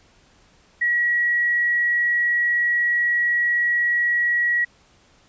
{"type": "tone", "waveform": "sine", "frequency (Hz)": 1917, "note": "A#6", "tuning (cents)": 48, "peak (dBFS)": -17, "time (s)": [0.81, 4.65], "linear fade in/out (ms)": 10, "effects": ["pink hiss -56 dBFS RMS until 5.28 s", "resampled to 16000 Hz"]}